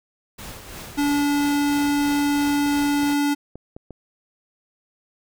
pink noise with tremolo, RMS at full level -36 dBFS, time 0.38-3.14 s, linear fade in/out 10 ms, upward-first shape sine, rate 3 Hz, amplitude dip 45%
square tone, 288.1 Hz, D4, 33 cents flat, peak -19 dBFS, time 0.97-3.35 s, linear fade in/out 20 ms
clicks, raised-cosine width 2 ms, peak -24 dBFS, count 5, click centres 2.663 / 3.033 / 3.556 / 3.765 / 3.907 s
effects none

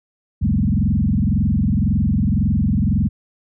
sine tone with frequency modulation, 146.83 Hz, D3, in tune, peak -14 dBFS, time 0.41-3.09 s, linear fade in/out 20 ms, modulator 21.9 Hz, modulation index 3.9, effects none

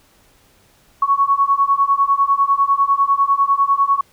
sine beating tone pair, 1106 / 1116 Hz, C#6 / C#6, -4 / +11 cents, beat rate 10 Hz, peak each -16 / -15 dBFS, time 1.02-4.01 s, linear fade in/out 5 ms, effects pink hiss -54 dBFS RMS until 4.12 s

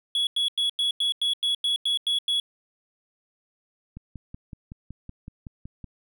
triangle tone bursts, 3367 Hz, G#7, 23 cents sharp, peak -20 dBFS, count 11, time 0.15-2.4 s, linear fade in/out 2 ms, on 120 ms, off 93 ms
click train, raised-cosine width 5 ms, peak -26 dBFS, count 11, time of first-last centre 3.97-5.843 s, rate 5.34 Hz
effects none

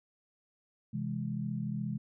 sine chord, C augmented, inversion none, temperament equal, 130.81 / 164.81 / 207.7 Hz, C3 / E3 / G#3, 0 / 0 / 0 cents, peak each -37 / -38 / -36 dBFS, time 0.93-1.98 s, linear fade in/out 10 ms, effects none

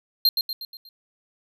square tone with echo, 4186 Hz, C8, in tune, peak -15 dBFS, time 0.25-0.29 s, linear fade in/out 2 ms, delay 120 ms, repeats 5, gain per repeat -6 dB, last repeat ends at 0.89 s, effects none

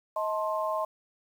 sine chord, A diminished, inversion second, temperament just, 633.6 / 880 / 1056 Hz, Eb5 / A5 / C6, +31 / 0 / +16 cents, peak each -30 / -35 / -31 dBFS, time 0.16-0.85 s, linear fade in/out 5 ms, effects 9-bit

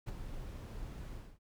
brown noise with ADSR envelope, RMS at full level -37 dBFS, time 0.06-1.39 s, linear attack 25 ms, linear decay 21 ms, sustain -7 dB, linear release 260 ms, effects none

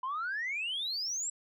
sine exponential sweep, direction up, 995 to 7850 Hz, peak -31 dBFS, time 0.03-1.3 s, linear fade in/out 5 ms, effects tanh soft clip ceiling -29 dBFS

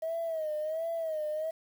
triangle tone with vibrato, 636 Hz, D#5, 38 cents sharp, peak -27 dBFS, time 0.02-1.51 s, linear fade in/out 10 ms, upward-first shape sine, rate 1.4 Hz, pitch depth 85 cents each way, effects tanh soft clip ceiling -28 dBFS + 9-bit

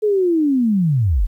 sine linear sweep, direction down, 434.6 to 32.7 Hz, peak -13 dBFS, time 0.02-1.27 s, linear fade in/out 20 ms, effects 9-bit

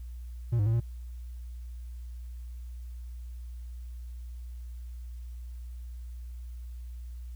triangle tone with pitch steps, 117.8 / 102.8 / 112.9 / 116.9 Hz, A#2 / G#2 / A2 / A#2, +19 / -17 / +45 / +5 cents, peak -21 dBFS, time 0.52-0.804 s, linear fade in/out 10 ms, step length 71 ms, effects added 60 Hz sine -38 dBFS peak until 7.35 s + white hiss -66 dBFS RMS until 7.35 s

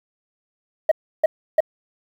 sine tone bursts, 630 Hz, D#5, 21 cents sharp, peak -8 dBFS, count 3, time 0.89-1.605 s, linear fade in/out 5 ms, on 25 ms, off 320 ms, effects tanh soft clip ceiling -10 dBFS + 8-bit

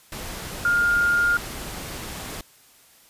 sine tone in noise, 1412 Hz, F6, 19 cents sharp, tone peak -17 dBFS, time 0.65-1.37 s, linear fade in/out 2 ms, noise pink, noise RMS -34 dBFS, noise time 0.12-2.41 s, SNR +14 dB, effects white hiss -54 dBFS RMS until 3.09 s + resampled to 32000 Hz

